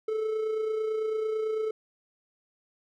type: tone with amplitude modulation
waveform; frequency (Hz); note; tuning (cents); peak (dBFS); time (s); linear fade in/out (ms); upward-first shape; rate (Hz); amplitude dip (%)
triangle; 436.5; A4; -14; -23; 0.08-1.71; 5; sine; 29; 40
effects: none